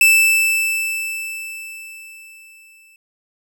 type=tone with exponential decay; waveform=45% pulse; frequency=2641 Hz; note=E7; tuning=3 cents sharp; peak=-8 dBFS; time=0.01-2.96 s; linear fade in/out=2 ms; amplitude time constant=640 ms; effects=none